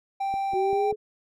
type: tone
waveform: triangle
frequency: 784 Hz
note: G5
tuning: in tune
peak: -23 dBFS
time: 0.2-0.92 s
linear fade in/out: 10 ms
type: click train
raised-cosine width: 2 ms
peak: -26 dBFS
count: 4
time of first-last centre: 0.34-0.926 s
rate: 5.12 Hz
type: linear sweep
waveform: sine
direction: up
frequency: 369.2 to 428.4 Hz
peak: -23 dBFS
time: 0.52-0.96 s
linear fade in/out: 50 ms
effects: none